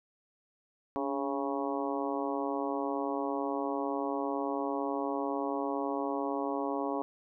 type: harmonic tone with a mistuned harmonic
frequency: 137.9 Hz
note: C#3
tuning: 9 cents flat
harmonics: 2 / 3 / 4 / 5 / 6 / 7 / 8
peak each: -35 / -37 / -38 / -39 / -40 / -40 / -41 dBFS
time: 0.96-7.02 s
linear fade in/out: 0 ms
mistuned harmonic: 2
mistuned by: +53 cents
effects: none